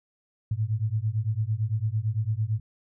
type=beating tone pair; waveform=sine; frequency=104.7 / 113.6 Hz; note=G#2 / A#2; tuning=+15 / -44 cents; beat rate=8.9 Hz; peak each=-27 dBFS; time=0.51-2.6 s; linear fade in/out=5 ms; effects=none